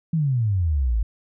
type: exponential sweep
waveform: sine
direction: down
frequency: 169 to 50.8 Hz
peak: -18 dBFS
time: 0.13-1.03 s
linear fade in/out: 5 ms
effects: none